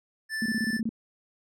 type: tone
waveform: square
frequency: 1760 Hz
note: A6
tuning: in tune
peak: -30 dBFS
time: 0.29-0.81 s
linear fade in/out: 50 ms
type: tone bursts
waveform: sine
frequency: 224.6 Hz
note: A3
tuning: 36 cents sharp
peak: -25 dBFS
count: 8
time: 0.42-0.892 s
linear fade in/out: 2 ms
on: 38 ms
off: 24 ms
effects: low-pass 11000 Hz 12 dB/octave